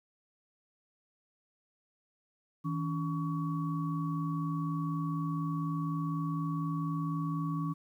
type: tone cluster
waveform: sine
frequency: 160.1 / 284.2 / 1125 Hz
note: D#3 / C#4 / C#6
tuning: +50 / +43 / +25 cents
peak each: -32 / -37 / -40 dBFS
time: 2.64-7.74 s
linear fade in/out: 20 ms
effects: 11-bit